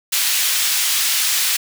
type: high-pass noise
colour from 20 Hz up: pink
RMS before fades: -18 dBFS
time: 0.12-1.57 s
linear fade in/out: 10 ms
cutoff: 2700 Hz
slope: 12 dB/octave
effects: none